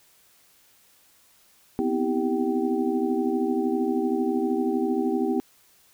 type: tone cluster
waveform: sine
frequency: 247.3 / 260.1 / 322.8 / 393.6 / 770 Hz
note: B3 / C4 / E4 / G4 / G5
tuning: +3 / -10 / -36 / +7 / -31 cents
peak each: -27 / -30 / -27 / -27 / -34 dBFS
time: 1.79-5.4 s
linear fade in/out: 0 ms
effects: white hiss -59 dBFS RMS until 5.93 s